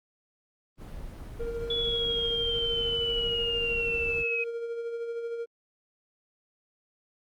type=noise; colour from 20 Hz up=brown; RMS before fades=-39 dBFS; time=0.77-4.25 s; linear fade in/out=50 ms
type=tone with tremolo; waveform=triangle; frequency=466.2 Hz; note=A#4; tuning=in tune; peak=-28 dBFS; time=1.39-5.46 s; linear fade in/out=20 ms; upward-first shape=sine; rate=13 Hz; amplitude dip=40%
type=linear sweep; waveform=sine; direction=down; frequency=3420 to 2526 Hz; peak=-27 dBFS; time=1.7-4.44 s; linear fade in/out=5 ms
effects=Opus 24 kbps